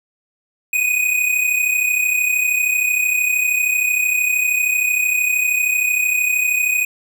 square tone pair together, 2484 / 2517 Hz, D#7 / D#7, -3 / +19 cents, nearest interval unison, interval 22 cents, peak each -17 / -22 dBFS, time 0.73-6.85 s, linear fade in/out 5 ms, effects none

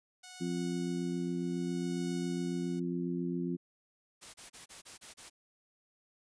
5% pulse tone with tremolo, 735 Hz, F#5, 12 cents flat, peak -34 dBFS, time 0.23-2.8 s, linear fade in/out 10 ms, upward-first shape triangle, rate 0.66 Hz, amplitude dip 75%
harmonic tone, 87.31 Hz, F2, in tune, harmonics 2 / 3 / 4, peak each -35 / -37 / -38 dBFS, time 0.4-3.57 s, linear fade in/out 20 ms
white noise bursts, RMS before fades -49 dBFS, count 7, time 4.21-5.3 s, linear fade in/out 20 ms, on 130 ms, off 30 ms
effects resampled to 22050 Hz

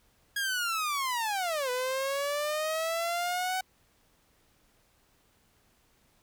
sawtooth linear two-way sweep, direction down then up, 1653 to 494.7 to 754 Hz, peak -25 dBFS, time 0.36-3.61 s, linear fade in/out 5 ms, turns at 1.7 s, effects pink hiss -67 dBFS RMS until 6.22 s

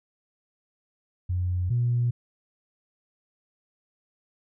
sine tone pair in turn, 90 / 120.55 Hz, F#2 / B2, -47 / -41 cents, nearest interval perfect fourth, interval 506 cents, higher second, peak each -23 / -20 dBFS, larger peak second, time 1.29-1.7 / 1.7-2.11 s, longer neither, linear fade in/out 10 ms, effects tanh soft clip ceiling -16 dBFS

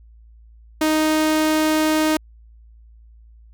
sawtooth tone, 311.1 Hz, D#4, in tune, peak -12 dBFS, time 0.81-2.17 s, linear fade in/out 5 ms, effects added 56 Hz sine -44 dBFS peak until 3.53 s

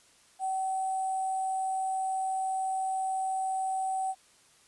sine tone with sample-and-hold, 761 Hz, F#5, 48 cents sharp, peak -28 dBFS, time 0.39-4.15 s, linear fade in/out 50 ms, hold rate 8820 Hz, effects white hiss -61 dBFS RMS until 4.67 s + resampled to 24000 Hz

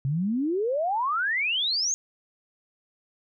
sine exponential sweep, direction up, 129.5 to 6700 Hz, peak -23 dBFS, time 0.05-1.94 s, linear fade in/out 0 ms, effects none

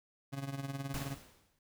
30% pulse tone with tremolo, 137.8 Hz, C#3, 10 cents flat, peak -32 dBFS, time 0.32-1.16 s, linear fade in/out 20 ms, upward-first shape triangle, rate 19 Hz, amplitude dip 80%
pink noise with exponential decay, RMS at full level -39 dBFS, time 0.94-1.59 s, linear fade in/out 2 ms, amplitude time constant 140 ms
effects none

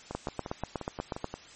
two click trains, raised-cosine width 1 ms, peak -17 / -22 dBFS, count 10 / 8, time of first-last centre 0.15-1.244 / 0.11-1.34 s, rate 8.23 / 5.69 Hz, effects white hiss -51 dBFS RMS until 1.55 s + MP3 32 kbps

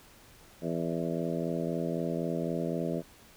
harmonic tone with a mistuned harmonic, 83.9 Hz, E2, 31 cents sharp, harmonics 2 / 3 / 4 / 5 / 6 / 7 / 8, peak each -34 / -36 / -37 / -38 / -39 / -39 / -40 dBFS, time 0.61-3.03 s, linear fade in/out 50 ms, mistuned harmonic 8, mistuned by -37 cents, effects pink hiss -56 dBFS RMS until 3.36 s

